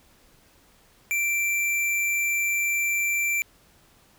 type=tone; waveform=square; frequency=2349 Hz; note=D7; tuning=in tune; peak=-23 dBFS; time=1.11-3.42 s; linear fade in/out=0 ms; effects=pink hiss -58 dBFS RMS until 4.18 s